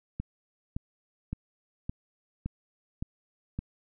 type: click train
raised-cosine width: 5 ms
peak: -20 dBFS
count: 7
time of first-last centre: 0.2-3.59 s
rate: 1.77 Hz
effects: none